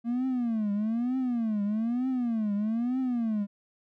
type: tone with vibrato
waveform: triangle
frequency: 230.2 Hz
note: A#3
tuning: 22 cents flat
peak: -23 dBFS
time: 0.04-3.47 s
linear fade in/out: 50 ms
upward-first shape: triangle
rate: 1.1 Hz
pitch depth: 240 cents each way
effects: tanh soft clip ceiling -19 dBFS